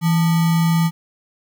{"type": "tone with sample-and-hold", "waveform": "sine", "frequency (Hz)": 165.3, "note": "E3", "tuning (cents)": 5, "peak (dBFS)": -13, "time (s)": [0.01, 0.91], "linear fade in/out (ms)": 50, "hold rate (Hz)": 1050, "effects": []}